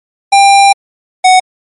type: tone pair in turn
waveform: square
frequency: 795 / 742.6 Hz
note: G5 / F#5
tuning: +24 / +6 cents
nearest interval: minor second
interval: 118 cents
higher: first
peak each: -3 dBFS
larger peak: neither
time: 0.32-0.73 / 1.24-1.4 s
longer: first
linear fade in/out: 10 ms
effects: MP3 48 kbps